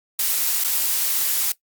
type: noise with dropouts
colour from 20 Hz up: blue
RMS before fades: -21 dBFS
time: 0.19-1.52 s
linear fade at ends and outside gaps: 2 ms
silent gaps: 0.638-0.646 s
effects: noise-tail reverb RT60 0.1 s tail -18 dB re dry + Opus 48 kbps